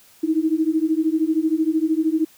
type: beating tone pair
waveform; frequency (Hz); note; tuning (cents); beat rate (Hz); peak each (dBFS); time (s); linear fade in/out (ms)
sine; 311.1 / 324.1; D#4 / E4; 0 / -29; 13; -20; 0.23-2.25; 10
effects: white hiss -52 dBFS RMS until 2.37 s